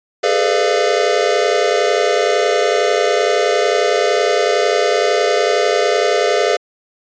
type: tone cluster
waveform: square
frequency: 406.9 / 437.8 / 500 / 596 / 688 Hz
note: G#4 / A4 / B4 / D5 / F5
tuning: -35 / -9 / +21 / +25 / -26 cents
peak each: -20 dBFS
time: 0.23-6.57 s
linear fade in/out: 10 ms
effects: resampled to 16000 Hz